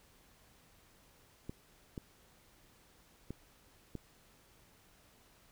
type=clicks; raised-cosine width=3 ms; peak=-28 dBFS; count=4; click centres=1.495 / 1.978 / 3.306 / 3.953 s; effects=pink hiss -65 dBFS RMS until 5.51 s